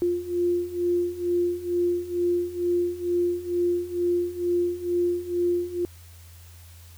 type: beating tone pair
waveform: sine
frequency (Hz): 349.5 / 351.7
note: F4 / F4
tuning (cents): +1 / +12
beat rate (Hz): 2.2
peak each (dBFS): -27 / -24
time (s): 0.02-5.85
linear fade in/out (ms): 0
effects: added 85 Hz sine -45 dBFS peak until 6.97 s + white hiss -53 dBFS RMS until 6.97 s